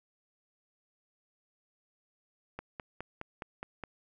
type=click train; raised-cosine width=0.5 ms; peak=-24 dBFS; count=7; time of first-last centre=2.59-3.837 s; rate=4.81 Hz; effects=none

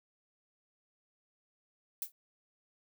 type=noise with exponential decay; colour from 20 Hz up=violet; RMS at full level=-32 dBFS; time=2.02-2.12 s; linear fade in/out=2 ms; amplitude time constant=21 ms; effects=none

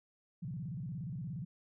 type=tone with vibrato; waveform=sine; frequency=146.83 Hz; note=D3; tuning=in tune; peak=-38 dBFS; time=0.42-1.45 s; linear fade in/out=10 ms; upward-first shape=square; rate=17 Hz; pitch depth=280 cents each way; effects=none

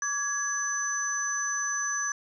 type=tone cluster; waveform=sine; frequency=1149 / 1671 / 6040 Hz; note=D6 / G#6 / F#8; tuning=-38 / +10 / +35 cents; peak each=-35 / -31 / -30 dBFS; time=0.02-2.12 s; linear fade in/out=2 ms; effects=none

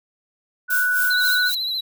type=tone; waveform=sine; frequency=1480 Hz; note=F#6; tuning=in tune; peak=-17 dBFS; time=0.68-1.52 s; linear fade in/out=50 ms
type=noise with tremolo; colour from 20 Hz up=violet; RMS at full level=-25 dBFS; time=0.7-1.55 s; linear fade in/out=5 ms; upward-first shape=sine; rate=3.8 Hz; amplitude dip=70%
type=tone with vibrato; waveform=triangle; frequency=4000 Hz; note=B7; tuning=21 cents sharp; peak=-21 dBFS; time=1.1-1.81 s; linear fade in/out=10 ms; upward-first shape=sine; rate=14 Hz; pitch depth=53 cents each way
effects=none

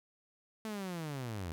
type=linear sweep; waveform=sawtooth; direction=down; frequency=222.5 to 77.78 Hz; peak=-34 dBFS; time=0.65-1.52 s; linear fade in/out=0 ms; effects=none

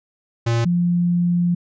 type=tone pair in turn; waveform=square / sine; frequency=116.54 / 174.61 Hz; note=A#2 / F3; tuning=0 / 0 cents; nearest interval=perfect fifth; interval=700 cents; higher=second; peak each=-17 / -15 dBFS; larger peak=second; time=0.46-0.65 / 0.65-1.55 s; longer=second; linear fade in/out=10 ms; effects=resampled to 16000 Hz

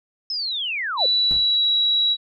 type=linear sweep; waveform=sine; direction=down; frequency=5274 to 460.5 Hz; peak=-23 dBFS; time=0.3-1.06 s; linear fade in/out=2 ms
type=tone with pitch glide; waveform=sine; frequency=3951 to 3888 Hz; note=B7 to B7; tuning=0 to -28 cents; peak=-16 dBFS; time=0.97-2.17 s; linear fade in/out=50 ms; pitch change=-28 cents; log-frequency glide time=1.14-1.7 s
type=noise with exponential decay; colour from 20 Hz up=brown; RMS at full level=-27 dBFS; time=1.31-1.52 s; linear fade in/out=0 ms; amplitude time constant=45 ms
effects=none

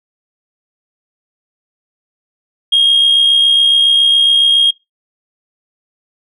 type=tone with amplitude modulation; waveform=sine; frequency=3250 Hz; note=G#7; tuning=38 cents flat; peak=-3 dBFS; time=2.72-4.71 s; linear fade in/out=10 ms; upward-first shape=sine; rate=67.2 Hz; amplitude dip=45%; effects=noise-tail reverb RT60 0.2 s tail -24 dB re dry + tanh soft clip ceiling -4 dBFS

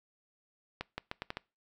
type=accelerating click train; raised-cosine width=0.3 ms; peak=-20 dBFS; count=6; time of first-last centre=0.81-1.37 s; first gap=170 ms; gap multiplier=0.79; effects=noise-tail reverb RT60 0.3 s tail -24 dB re dry

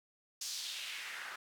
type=noise with band-pass filter sweep; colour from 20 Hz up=white; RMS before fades=-43 dBFS; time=0.41-1.36 s; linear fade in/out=5 ms; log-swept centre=5800 to 1300 Hz; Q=2.1; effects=none

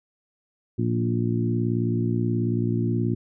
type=harmonic tone with a mistuned harmonic; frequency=58.6 Hz; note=A#1; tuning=10 cents sharp; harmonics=2 / 3 / 4 / 5 / 6; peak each=-24 / -30 / -27 / -31 / -30 dBFS; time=0.78-3.15 s; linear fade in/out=10 ms; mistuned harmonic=2; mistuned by=-32 cents; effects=none

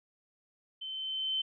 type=tone with level ramp; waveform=sine; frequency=3078 Hz; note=G7; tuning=32 cents flat; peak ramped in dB=-38 to -28 dBFS; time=0.81-1.42 s; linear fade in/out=10 ms; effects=none

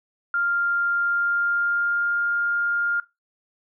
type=tone with pitch glide; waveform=sine; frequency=1396.9 to 1407.4 Hz; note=F6 to F6; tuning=0 to +13 cents; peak=-20 dBFS; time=0.34-3 s; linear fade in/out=2 ms; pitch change=+13 cents; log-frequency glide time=0.92-2.28 s; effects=noise-tail reverb RT60 0.2 s tail -18 dB re dry

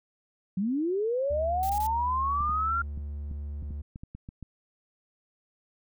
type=linear sweep; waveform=sine; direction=up; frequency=178.4 to 1396.9 Hz; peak=-25 dBFS; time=0.57-2.82 s; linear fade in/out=5 ms
type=tone with pitch glide; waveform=triangle; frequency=73.42 to 72.7 Hz; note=D2 to D2; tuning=0 to -17 cents; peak=-31 dBFS; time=1.3-3.82 s; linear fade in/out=10 ms; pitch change=-17 cents; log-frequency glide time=1.98-2.43 s
type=noise bursts; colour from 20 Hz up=blue; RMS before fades=-40 dBFS; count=3; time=1.63-1.867 s; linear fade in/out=0 ms; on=65 ms; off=21 ms
type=clicks; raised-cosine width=5 ms; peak=-28 dBFS; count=11; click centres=2.407 / 2.495 / 2.976 / 3.313 / 3.626 / 3.707 / 3.959 / 4.035 / 4.15 / 4.289 / 4.427 s
effects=none

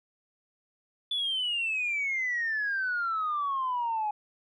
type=exponential sweep; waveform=sine; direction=down; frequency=3481 to 830.6 Hz; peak=-26 dBFS; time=1.11-4.11 s; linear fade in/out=5 ms; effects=tanh soft clip ceiling -23 dBFS

